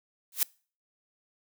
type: noise with exponential growth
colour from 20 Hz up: blue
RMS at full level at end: -20 dBFS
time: 0.32-0.43 s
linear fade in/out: 2 ms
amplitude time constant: 23 ms
effects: noise-tail reverb RT60 0.4 s tail -25 dB re dry